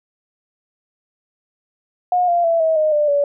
sine tone with pitch steps, 720 / 693.1 / 667.1 / 642.2 / 618.2 / 595 / 572.8 Hz, F#5 / F5 / E5 / E5 / D#5 / D5 / D5, -47 / -13 / +20 / -45 / -11 / +22 / -43 cents, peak -13 dBFS, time 2.12-3.24 s, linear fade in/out 2 ms, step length 160 ms, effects none

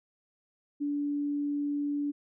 sine tone, 289.1 Hz, D4, 27 cents flat, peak -28 dBFS, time 0.8-2.12 s, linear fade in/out 20 ms, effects none

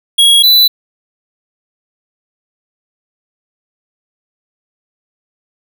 square tone pair in turn, 3311 / 3983 Hz, G#7 / B7, -6 / +14 cents, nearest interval minor third, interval 320 cents, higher second, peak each -5 dBFS, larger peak neither, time 0.18-0.43 / 0.43-0.68 s, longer neither, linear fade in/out 10 ms, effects none

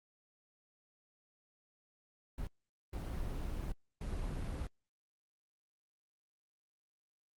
brown noise bursts at uneven times, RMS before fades -39 dBFS, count 3, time 2.38-2.47 / 2.93-3.72 / 4.01-4.67 s, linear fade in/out 2 ms, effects Opus 24 kbps

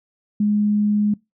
sine tone, 208.4 Hz, G#3, 6 cents sharp, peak -15 dBFS, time 0.4-1.14 s, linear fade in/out 5 ms, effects noise-tail reverb RT60 0.2 s tail -23 dB re dry

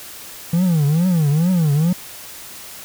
triangle tone with vibrato, 162.6 Hz, E3, 23 cents flat, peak -11 dBFS, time 0.53-1.93 s, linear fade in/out 5 ms, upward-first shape triangle, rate 2.3 Hz, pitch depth 270 cents each way, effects white hiss -36 dBFS RMS until 2.84 s

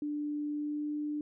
sine tone with pitch glide, 295.5 to 297.6 Hz, D4 to D4, +11 to +23 cents, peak -32 dBFS, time 0.02-1.21 s, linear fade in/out 2 ms, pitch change +12 cents, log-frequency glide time 0.5-0.89 s, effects none

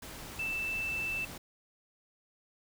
sine tone in noise, 2650 Hz, E7, 9 cents sharp, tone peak -32 dBFS, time 0.39-1.25 s, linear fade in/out 5 ms, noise pink, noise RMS -45 dBFS, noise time 0.02-1.38 s, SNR +10 dB, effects none

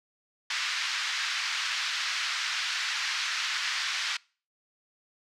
pink band-pass noise, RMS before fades -31 dBFS, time 0.5-4.17 s, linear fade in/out 5 ms, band 1400 to 5600 Hz, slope 24 dB/octave, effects noise-tail reverb RT60 0.4 s tail -25 dB re dry

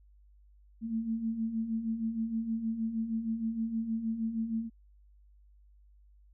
sine beating tone pair, 220 / 226.4 Hz, A3 / A3, 0 / +50 cents, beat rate 6.4 Hz, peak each -38 / -31 dBFS, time 0.81-4.7 s, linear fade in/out 50 ms, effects added 50 Hz sine -57 dBFS peak until 6.33 s

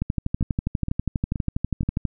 two click trains, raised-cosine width 5 ms, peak -14 / -10 dBFS, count 4 / 26, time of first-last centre 0.41-1.832 / 0.02-2.053 s, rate 2.11 / 12.3 Hz, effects none

